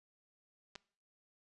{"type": "clicks", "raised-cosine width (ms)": 0.2, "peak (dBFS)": -30, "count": 2, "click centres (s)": [0.754, 0.759], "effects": ["noise-tail reverb RT60 0.5 s tail -22 dB re dry", "resampled to 24000 Hz"]}